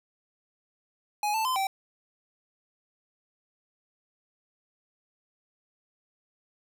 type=tone with pitch steps; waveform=square; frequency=835 / 883 / 1027 / 775 Hz; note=G#5 / A5 / C6 / G5; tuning=+9 / +6 / -33 / -20 cents; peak=-26 dBFS; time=1.23-1.67 s; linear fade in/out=2 ms; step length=110 ms; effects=none